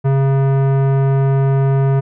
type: tone with tanh clipping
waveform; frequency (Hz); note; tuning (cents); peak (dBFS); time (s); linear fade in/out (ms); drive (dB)
sine; 136.1; C#3; -31; -13; 0.04-2.01; 20; 17
effects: none